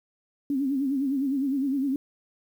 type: tone with vibrato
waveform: sine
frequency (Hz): 273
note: C#4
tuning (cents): -26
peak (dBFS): -23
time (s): 0.5-1.96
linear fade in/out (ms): 2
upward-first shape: sine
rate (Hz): 9.8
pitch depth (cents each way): 93
effects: 9-bit